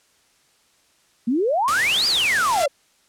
sine exponential two-way sweep, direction up then down, 220 to 5020 to 532 Hz, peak -17 dBFS, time 1.27-2.68 s, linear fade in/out 10 ms, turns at 2.07 s
white noise, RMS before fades -26 dBFS, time 1.68-2.64 s, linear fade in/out 0 ms
sawtooth tone with exponential growth, 681 Hz, F5, 44 cents flat, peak -15 dBFS, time 2.36-2.66 s, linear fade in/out 5 ms, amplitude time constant 64 ms
effects white hiss -60 dBFS RMS until 3.08 s + low-pass 9000 Hz 12 dB/octave

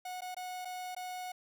45% pulse tone with dropouts, 732 Hz, F#5, 19 cents flat, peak -39 dBFS, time 0.05-1.32 s, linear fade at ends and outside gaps 5 ms, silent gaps 0.208-0.218 / 0.346-0.366 / 0.649-0.653 / 0.949-0.964 s, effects none

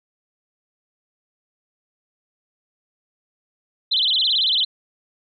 sine tone with vibrato, 3520 Hz, A7, in tune, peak -16 dBFS, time 3.91-4.65 s, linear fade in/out 10 ms, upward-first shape sine, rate 18 Hz, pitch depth 280 cents each way, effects none

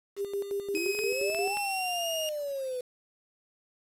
sine tone with tremolo, 400 Hz, G4, 35 cents sharp, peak -28 dBFS, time 0.16-1.57 s, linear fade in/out 50 ms, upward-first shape square, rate 5.7 Hz, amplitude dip 65%
sine exponential two-way sweep, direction up then down, 311.1 to 830.6 to 493.7 Hz, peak -31 dBFS, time 0.74-2.81 s, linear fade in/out 5 ms, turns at 1.55 s
sawtooth tone with pitch glide, 2529 to 2839 Hz, D#7 to F7, +28 to +28 cents, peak -29 dBFS, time 0.75-2.29 s, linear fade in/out 0 ms, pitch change +200 cents, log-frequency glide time 1.03-2.07 s
clicks, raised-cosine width 0.3 ms, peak -23 dBFS, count 3, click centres 0.99 / 1.347 / 1.571 s
effects resampled to 32000 Hz + 8-bit

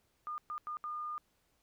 sine tone bursts at uneven times, 1215 Hz, D#6, 42 cents flat, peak -37 dBFS, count 4, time 0.27-0.38 / 0.5-0.58 / 0.67-0.77 / 0.84-1.18 s, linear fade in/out 0 ms, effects pink hiss -75 dBFS RMS until 1.62 s

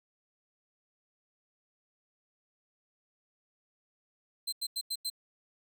sawtooth tone bursts, 4108 Hz, C8, 33 cents flat, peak -29 dBFS, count 5, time 4.47-5.101 s, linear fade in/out 10 ms, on 55 ms, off 89 ms, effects none

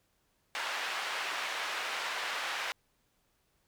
white band-pass noise, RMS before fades -36 dBFS, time 0.55-2.72 s, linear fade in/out 0 ms, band 790 to 2400 Hz, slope 12 dB/octave, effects pink hiss -74 dBFS RMS until 3.67 s

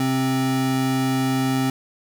square tone pair together, 131.48 / 263.6 Hz, C3 / C4, +9 / +13 cents, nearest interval octave, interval 1204 cents, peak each -25 / -21 dBFS, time 0-1.7 s, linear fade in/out 2 ms, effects none

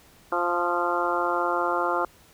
harmonic tone with a mistuned harmonic, 174.9 Hz, F3, 3 cents sharp, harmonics 2 / 3 / 4 / 5 / 6 / 7 / 8, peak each -30 / -30 / -30 / -30 / -30 / -30 / -30 dBFS, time 0.32-2.05 s, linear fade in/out 2 ms, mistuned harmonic 8, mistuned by -23 cents, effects pink hiss -55 dBFS RMS until 2.33 s

